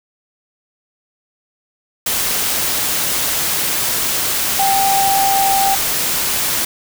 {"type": "tone in noise", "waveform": "sine", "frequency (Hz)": 784, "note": "G5", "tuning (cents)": 0, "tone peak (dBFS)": -13, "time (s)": [4.59, 5.75], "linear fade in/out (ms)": 5, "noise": "white", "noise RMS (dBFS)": -18, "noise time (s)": [2.06, 6.65], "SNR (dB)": 2, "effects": []}